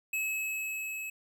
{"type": "tone with level ramp", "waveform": "square", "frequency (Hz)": 2580, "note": "E7", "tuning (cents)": -38, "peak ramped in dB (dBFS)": [-30, -37], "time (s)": [0.13, 1.1], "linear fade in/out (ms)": 5, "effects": []}